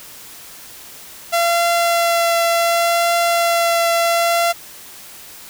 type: tone with vibrato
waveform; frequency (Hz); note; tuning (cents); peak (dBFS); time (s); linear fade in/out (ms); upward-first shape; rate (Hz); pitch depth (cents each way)
sawtooth; 681; F5; -44; -10; 1.32-4.53; 20; triangle; 0.68; 12
effects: white hiss -38 dBFS RMS until 5.49 s